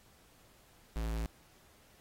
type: tone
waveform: square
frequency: 55.4 Hz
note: A1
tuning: 13 cents sharp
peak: -34 dBFS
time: 0.96-1.26 s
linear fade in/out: 0 ms
effects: pink hiss -64 dBFS RMS until 2 s + AAC 48 kbps